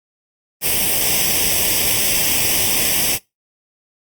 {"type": "noise with comb filter", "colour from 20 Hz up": "white", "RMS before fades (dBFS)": -17, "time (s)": [0.61, 3.19], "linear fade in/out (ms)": 50, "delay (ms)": 0.36, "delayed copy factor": 0.8, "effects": ["noise-tail reverb RT60 0.2 s tail -22 dB re dry", "Opus 32 kbps"]}